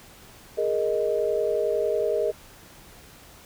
sine chord, Ab suspended second, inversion none, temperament equal, 415.3 / 466.2 / 622.3 Hz, Ab4 / Bb4 / Eb5, 0 / 0 / 0 cents, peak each -26 dBFS, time 0.57-2.32 s, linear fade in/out 20 ms, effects pink hiss -49 dBFS RMS until 3.45 s

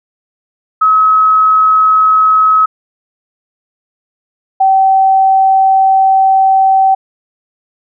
sine tone pair in turn, 1281 / 769.4 Hz, E6 / G5, -50 / -33 cents, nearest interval major sixth, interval 883 cents, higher first, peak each -5 dBFS, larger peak neither, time 0.81-2.66 / 4.6-6.95 s, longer second, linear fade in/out 10 ms, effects none

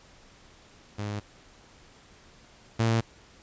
sawtooth tone pair in turn, 103.83 / 113.63 Hz, G#2 / A#2, 0 / -44 cents, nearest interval major second, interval 156 cents, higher second, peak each -27 / -18 dBFS, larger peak second, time 0.98-1.2 / 2.79-3.01 s, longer neither, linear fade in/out 10 ms, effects pink hiss -55 dBFS RMS until 3.42 s + resampled to 16000 Hz

